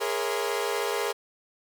sawtooth tone cluster, 412.9 / 469 / 556 / 668 / 1030 Hz, G#4 / A#4 / C#5 / E5 / C6, -10 / +11 / +5 / +23 / -28 cents, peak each -26 / -27 / -31 / -35 / -33 dBFS, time 0-1.13 s, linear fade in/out 20 ms, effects none

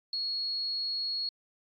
sine tone, 4325 Hz, C#8, 43 cents flat, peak -30 dBFS, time 0.13-1.29 s, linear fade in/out 2 ms, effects AAC 32 kbps

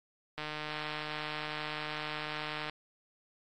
click train, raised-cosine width 0.3 ms, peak -22 dBFS, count 353, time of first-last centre 0.38-2.696 s, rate 152 Hz, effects AAC 64 kbps

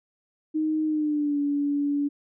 sine tone with pitch glide, 311.1 to 286.9 Hz, D#4 to D4, 0 to -40 cents, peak -22 dBFS, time 0.54-2.09 s, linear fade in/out 20 ms, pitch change -140 cents, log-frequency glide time 0.85-1.39 s, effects none

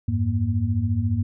sine tone cluster, 89.5 / 103.8 / 235.3 Hz, F2 / G#2 / A#3, +43 / 0 / +16 cents, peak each -25 / -22 / -27 dBFS, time 0.08-1.23 s, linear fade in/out 5 ms, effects none

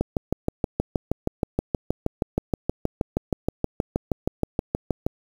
click train, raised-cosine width 2 ms, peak -8 dBFS, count 33, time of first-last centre 0.01-5.065 s, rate 6.33 Hz, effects 7-bit

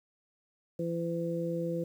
harmonic tone, 168.7 Hz, E3, 40 cents sharp, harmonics 1 / 2 / 3, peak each -34 / -36 / -34 dBFS, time 0.79-1.84 s, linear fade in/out 5 ms, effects 10-bit

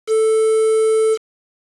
triangle tone with quantisation, 440 Hz, A4, in tune, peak -10 dBFS, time 0.07-1.18 s, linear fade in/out 50 ms, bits 5, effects resampled to 24000 Hz

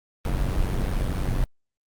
brown noise with amplitude modulation, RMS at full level -21 dBFS, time 0.25-1.44 s, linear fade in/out 0 ms, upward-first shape sine, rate 93.7 Hz, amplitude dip 60%, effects Opus 48 kbps

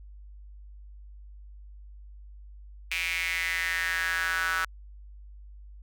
square tone with high-pass filter sweep, 87.31 Hz, F2, in tune, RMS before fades -29 dBFS, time 2.91-4.65 s, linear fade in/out 5 ms, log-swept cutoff 2400 to 1400 Hz, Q 6.1, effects added 50 Hz sine -44 dBFS peak until 5.82 s

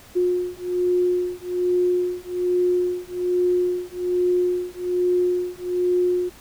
sine beating tone pair, 358.1 / 359.3 Hz, F4 / F4, +43 / +49 cents, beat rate 1.2 Hz, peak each -22 / -22 dBFS, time 0.15-6.3 s, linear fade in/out 20 ms, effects pink hiss -47 dBFS RMS until 6.4 s

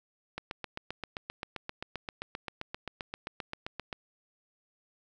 click train, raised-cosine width 0.3 ms, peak -20 dBFS, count 28, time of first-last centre 0.38-3.928 s, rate 7.61 Hz, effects none

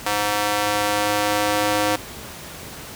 square tone with high-pass filter sweep, 103.83 Hz, G#2, in tune, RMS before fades -21 dBFS, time 0.06-1.96 s, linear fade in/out 5 ms, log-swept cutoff 720 to 450 Hz, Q 0.92, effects pink hiss -36 dBFS RMS until 2.95 s + high-pass 60 Hz 12 dB/octave

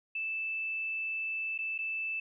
sine tone with dropouts, 2637 Hz, E7, in tune, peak -32 dBFS, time 0.15-2.2 s, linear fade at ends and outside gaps 5 ms, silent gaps 1.579-1.587 / 1.78-1.787 s, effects none

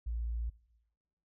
sine tone, 57.5 Hz, A#1, 23 cents flat, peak -33 dBFS, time 0.06-0.5 s, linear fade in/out 10 ms, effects noise-tail reverb RT60 1.0 s tail -21 dB re dry

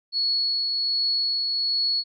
sine tone with tremolo, 4373 Hz, C#8, 24 cents flat, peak -20 dBFS, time 0.12-2.04 s, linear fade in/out 50 ms, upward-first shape triangle, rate 1.3 Hz, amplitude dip 30%, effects none

